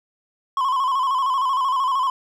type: tone with vibrato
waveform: triangle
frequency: 1054 Hz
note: C6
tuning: 12 cents sharp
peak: -16 dBFS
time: 0.57-2.1 s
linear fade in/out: 2 ms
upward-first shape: square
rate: 13 Hz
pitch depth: 66 cents each way
effects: none